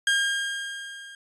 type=tone with level ramp; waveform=30% pulse; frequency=1613 Hz; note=G6; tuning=49 cents sharp; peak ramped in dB=-16 to -39 dBFS; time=0.07-1.15 s; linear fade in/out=2 ms; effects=resampled to 24000 Hz